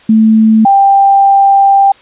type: tone pair in turn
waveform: sine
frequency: 220 / 789.9 Hz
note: A3 / G5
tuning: 0 / +13 cents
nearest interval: octave + minor seventh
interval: 2213 cents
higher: second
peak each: -3 dBFS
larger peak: neither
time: 0.09-0.65 / 0.65-1.92 s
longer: second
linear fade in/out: 5 ms
effects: white hiss -41 dBFS RMS until 2.01 s + resampled to 8000 Hz